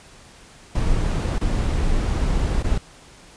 brown noise with dropouts, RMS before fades -20 dBFS, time 0.75-2.78 s, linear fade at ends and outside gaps 5 ms, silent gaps 1.384-1.41 / 2.626-2.641 s, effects pink hiss -47 dBFS RMS until 3.36 s + resampled to 22050 Hz

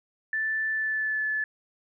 sine tone with pitch glide, 1760 to 1730.8 Hz, A6 to A6, 0 to -29 cents, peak -25 dBFS, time 0.33-1.44 s, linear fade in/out 2 ms, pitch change -29 cents, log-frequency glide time 0.7-1.25 s, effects none

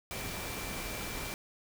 sine tone in noise, 2349 Hz, D7, in tune, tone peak -46 dBFS, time 0.11-1.34 s, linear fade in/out 0 ms, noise pink, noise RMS -39 dBFS, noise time 0.11-1.34 s, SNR -10 dB, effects none

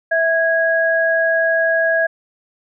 sine tone pair together, 655.6 / 1652 Hz, E5 / G#6, -10 / -10 cents, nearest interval octave + major third, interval 1600 cents, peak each -16 dBFS, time 0.11-2.07 s, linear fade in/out 10 ms, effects none

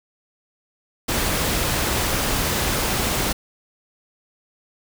pink noise, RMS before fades -22 dBFS, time 1.08-3.33 s, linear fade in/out 10 ms, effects none

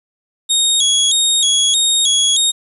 25% pulse tone with vibrato, 3524 Hz, A7, 2 cents sharp, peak -7 dBFS, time 0.49-2.52 s, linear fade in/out 20 ms, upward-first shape square, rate 1.6 Hz, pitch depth 94 cents each way, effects resampled to 32000 Hz + 8-bit

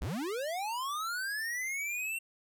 square linear sweep, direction up, 39.5 to 2731 Hz, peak -34 dBFS, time 0.01-2.19 s, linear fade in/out 10 ms, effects none

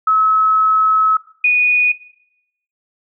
sine tone pair in turn, 1290 / 2469 Hz, E6 / D#7, -38 / -14 cents, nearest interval major seventh, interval 1124 cents, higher second, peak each -10 / -9 dBFS, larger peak second, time 0.07-1.17 / 1.44-1.92 s, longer first, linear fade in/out 5 ms, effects noise-tail reverb RT60 0.8 s tail -19 dB re dry

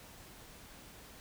silence, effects pink hiss -54 dBFS RMS until 1.2 s

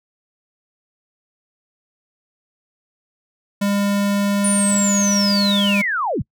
square tone, 201.6 Hz, G3, 49 cents sharp, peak -17 dBFS, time 3.61-5.82 s, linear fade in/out 10 ms
sine linear sweep, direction down, 9480 to 68.8 Hz, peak -18 dBFS, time 4.44-6.22 s, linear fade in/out 5 ms
effects noise-tail reverb RT60 0.1 s tail -26 dB re dry

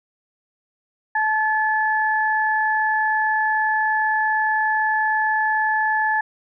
sine tone pair together, 868 / 1725.5 Hz, A5 / A6, -24 / -34 cents, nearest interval octave, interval 1190 cents, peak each -20 dBFS, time 1.15-6.21 s, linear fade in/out 5 ms, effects none

